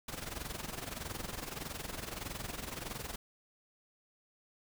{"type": "noise with amplitude modulation", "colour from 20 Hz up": "pink", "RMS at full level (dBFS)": -39, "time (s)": [0.08, 3.16], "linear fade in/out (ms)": 5, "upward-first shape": "sine", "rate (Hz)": 21.6, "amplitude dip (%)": 75, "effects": []}